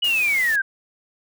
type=linear sweep; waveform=sine; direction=down; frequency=2960 to 1534 Hz; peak=-17 dBFS; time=0.02-0.62 s; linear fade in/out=10 ms
type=noise; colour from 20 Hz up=white; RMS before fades=-34 dBFS; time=0.04-0.56 s; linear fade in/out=5 ms
effects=none